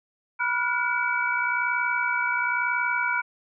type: tone cluster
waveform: sine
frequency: 978 / 1409 / 1470 / 2292 Hz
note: B5 / F6 / F#6 / D7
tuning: -17 / +15 / -12 / -43 cents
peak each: -28 dBFS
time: 0.39-3.22 s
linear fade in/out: 20 ms
effects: none